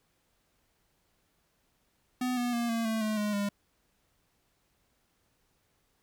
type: tone with pitch steps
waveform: square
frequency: 251.1 / 243.5 / 236.2 / 229.1 / 222.2 / 215.5 / 209 / 202.7 Hz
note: B3 / B3 / A#3 / A#3 / A3 / A3 / G#3 / G#3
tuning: +29 / -24 / +23 / -30 / +17 / -36 / +11 / -42 cents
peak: -29 dBFS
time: 2.21-3.49 s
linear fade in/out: 5 ms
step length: 160 ms
effects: pink hiss -73 dBFS RMS until 6.02 s